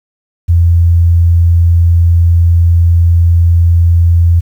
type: tone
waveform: sine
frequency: 85 Hz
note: F2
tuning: 46 cents flat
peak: -4 dBFS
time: 0.48-4.41 s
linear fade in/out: 20 ms
effects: 7-bit